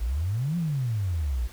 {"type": "exponential two-way sweep", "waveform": "sine", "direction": "up then down", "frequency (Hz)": [51, 177.2, 55.5], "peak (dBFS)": -24, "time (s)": [0, 1.48], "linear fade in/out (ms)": 20, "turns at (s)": 0.57, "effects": ["pink hiss -49 dBFS RMS until 1.52 s"]}